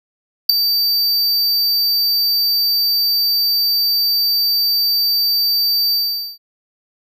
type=tone with ADSR envelope; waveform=square; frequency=4640 Hz; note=D8; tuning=22 cents flat; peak=-3 dBFS; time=0.49-6.38 s; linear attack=8 ms; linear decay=4 ms; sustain=-11 dB; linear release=450 ms; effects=none